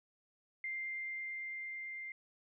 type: tone with level ramp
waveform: sine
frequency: 2097 Hz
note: C7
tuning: 3 cents sharp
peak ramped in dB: -37 to -42 dBFS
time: 0.64-2.12 s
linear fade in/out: 2 ms
effects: none